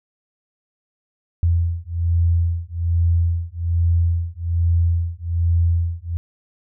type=beating tone pair; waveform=sine; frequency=84.3 / 85.5 Hz; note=E2 / F2; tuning=+39 / -36 cents; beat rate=1.2 Hz; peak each=-19 dBFS; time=1.43-6.17 s; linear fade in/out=0 ms; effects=none